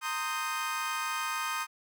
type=chord; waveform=30% pulse; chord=C minor seventh; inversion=third; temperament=equal with one note detuned; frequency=920 / 1046.5 / 1244.5 / 1568 Hz; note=Bb5 / C6 / Eb6 / G6; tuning=-23 / 0 / 0 / 0 cents; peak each=-36 / -36 / -31 / -36 dBFS; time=0.01-1.67 s; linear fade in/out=50 ms; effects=none